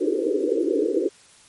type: band-pass noise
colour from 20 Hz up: white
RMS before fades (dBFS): -22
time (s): 0-1.09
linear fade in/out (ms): 20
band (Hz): 290 to 500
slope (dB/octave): 96
effects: white hiss -52 dBFS RMS until 1.48 s + MP3 48 kbps

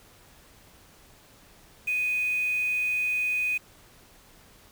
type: tone with quantisation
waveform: sine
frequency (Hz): 2493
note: D#7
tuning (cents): +3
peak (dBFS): -24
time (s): 1.87-3.58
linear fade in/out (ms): 10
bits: 7
effects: pink hiss -55 dBFS RMS until 4.71 s

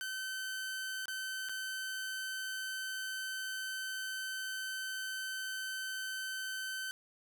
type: tone with dropouts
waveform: sawtooth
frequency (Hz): 1534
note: G6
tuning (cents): -38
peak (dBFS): -34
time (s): 0.01-6.91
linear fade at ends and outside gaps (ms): 0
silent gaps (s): 1.056-1.082 / 1.488-1.494
effects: none

